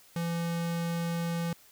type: tone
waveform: square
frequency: 169 Hz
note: E3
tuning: 43 cents sharp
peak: -30 dBFS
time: 0.16-1.53 s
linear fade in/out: 2 ms
effects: white hiss -58 dBFS RMS until 1.71 s